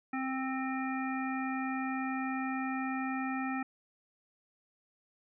harmonic tone with a mistuned harmonic, 263.1 Hz, C4, 10 cents sharp, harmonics 1 / 3 / 5 / 7 / 9, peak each -34 / -39 / -41 / -42 / -44 dBFS, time 0.13-3.63 s, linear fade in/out 5 ms, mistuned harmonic 9, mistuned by +22 cents, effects none

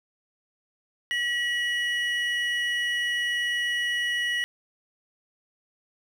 triangle tone pair together, 1926.1 / 2927 Hz, B6 / F#7, -44 / -19 cents, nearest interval perfect fifth, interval 725 cents, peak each -24 / -28 dBFS, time 1.11-4.44 s, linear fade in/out 0 ms, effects none

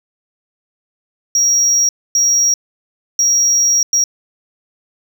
sine tone bursts at uneven times, 5660 Hz, F8, 22 cents sharp, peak -7 dBFS, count 4, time 1.35-1.89 / 2.15-2.54 / 3.19-3.83 / 3.93-4.04 s, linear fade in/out 2 ms, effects tanh soft clip ceiling -9 dBFS

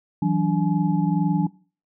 sine tone cluster, 164.5 / 186.5 / 290 / 849 Hz, E3 / F#3 / D4 / G#5, -3 / +14 / -22 / +38 cents, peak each -22 / -22 / -24 / -31 dBFS, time 0.22-1.47 s, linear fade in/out 5 ms, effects noise-tail reverb RT60 0.4 s tail -21 dB re dry

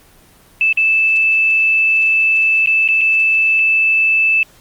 sine tone with dropouts, 2632 Hz, E7, 3 cents flat, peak -10 dBFS, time 0.61-4.43 s, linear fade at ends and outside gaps 1 ms, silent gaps 0.727-0.773 / 2.66-2.672 / 2.878-2.887 / 3.01-3.014 s, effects pink hiss -47 dBFS RMS until 4.6 s + Opus 24 kbps

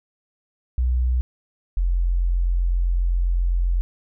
sine tone pair in turn, 61.74 / 43.83 Hz, B1 / F1, 0 / +7 cents, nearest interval tritone, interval 593 cents, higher first, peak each -17 dBFS, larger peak neither, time 0.78-1.21 / 1.77-3.81 s, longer second, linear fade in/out 0 ms, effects none

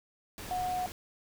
sine tone in noise, 730 Hz, F#5, 24 cents flat, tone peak -30 dBFS, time 0.51-0.86 s, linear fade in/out 0 ms, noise pink, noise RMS -43 dBFS, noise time 0.38-0.92 s, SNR +10 dB, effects none

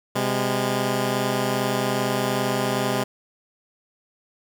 10% pulse tone pair together, 128.64 / 204.2 Hz, C3 / G#3, -29 / -29 cents, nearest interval minor sixth, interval 800 cents, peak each -16 dBFS, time 0.15-3.04 s, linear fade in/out 10 ms, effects none

